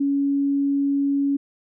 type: tone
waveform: sine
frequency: 280 Hz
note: C#4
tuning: 18 cents sharp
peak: -18 dBFS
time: 0-1.37 s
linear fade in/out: 10 ms
effects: none